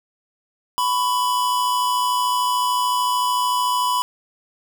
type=tone pair together; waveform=square; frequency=995 / 1108.5 Hz; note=B5 / C#6; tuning=+13 / 0 cents; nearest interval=major second; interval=187 cents; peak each=-19 / -28 dBFS; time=0.78-4.02 s; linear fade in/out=0 ms; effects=none